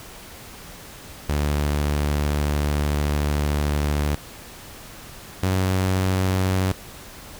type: tone pair in turn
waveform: sawtooth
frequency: 73.4 / 93.91 Hz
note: D2 / F#2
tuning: 0 / +26 cents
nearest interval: major third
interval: 426 cents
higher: second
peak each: -16 / -15 dBFS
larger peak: second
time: 1.29-4.15 / 5.43-6.72 s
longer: first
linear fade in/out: 0 ms
effects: pink hiss -41 dBFS RMS until 7.39 s